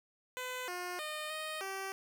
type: tone with pitch steps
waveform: 10% pulse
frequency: 505 / 357.6 / 611 / 622 / 386.8 Hz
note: B4 / F4 / D#5 / D#5 / G4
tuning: +39 / +41 / -32 / -1 / -23 cents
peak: -30 dBFS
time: 0.37-1.92 s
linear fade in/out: 0 ms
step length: 310 ms
effects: none